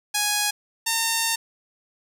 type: tone pair in turn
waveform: 5% pulse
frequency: 830.6 / 910.4 Hz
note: G#5 / A#5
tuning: 0 / -41 cents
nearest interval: major second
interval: 159 cents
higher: second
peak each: -9 / -9 dBFS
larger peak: neither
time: 0.14-0.51 / 0.86-1.36 s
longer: second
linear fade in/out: 10 ms
effects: none